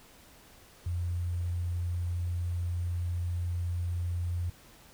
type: tone with sample-and-hold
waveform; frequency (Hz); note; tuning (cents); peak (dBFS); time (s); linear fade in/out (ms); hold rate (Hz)
sine; 87.31; F2; 0; -29; 0.86-4.5; 5; 8820
effects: pink hiss -56 dBFS RMS until 4.93 s